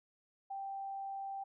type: tone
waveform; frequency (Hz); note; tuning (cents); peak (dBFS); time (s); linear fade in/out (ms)
sine; 784; G5; 0; -39; 0.5-1.44; 10
effects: none